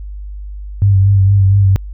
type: tone with vibrato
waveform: sine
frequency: 98 Hz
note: G2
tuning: in tune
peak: -6 dBFS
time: 0.82-1.76 s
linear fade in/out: 0 ms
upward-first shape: sine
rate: 4.3 Hz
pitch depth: 37 cents each way
effects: added 50 Hz sine -24 dBFS peak until 1.93 s